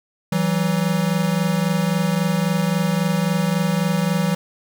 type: tone pair together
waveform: square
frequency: 164.81 / 188.51 Hz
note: E3 / F#3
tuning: 0 / +33 cents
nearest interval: major second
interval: 233 cents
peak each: -21 dBFS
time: 0.32-4.35 s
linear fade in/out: 5 ms
effects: none